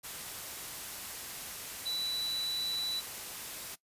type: tone in noise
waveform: sine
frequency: 3959 Hz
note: B7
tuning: 3 cents sharp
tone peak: -32 dBFS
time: 1.85-3.01 s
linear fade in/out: 20 ms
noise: white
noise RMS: -42 dBFS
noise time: 0.03-3.76 s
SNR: +7 dB
effects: noise-tail reverb RT60 0.1 s tail -19 dB re dry + resampled to 32000 Hz